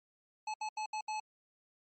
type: tone bursts at uneven times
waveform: square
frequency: 860 Hz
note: A5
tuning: 40 cents flat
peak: -36 dBFS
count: 5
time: 0.47-0.54 / 0.61-0.69 / 0.77-0.86 / 0.93-1.01 / 1.08-1.2 s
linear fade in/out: 5 ms
effects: MP3 32 kbps